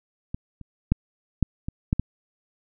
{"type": "clicks", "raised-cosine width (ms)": 5, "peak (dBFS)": [-17, -28, -6, -6, -17, -8, -10], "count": 7, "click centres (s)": [0.345, 0.613, 0.92, 1.427, 1.685, 1.929, 1.996], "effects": []}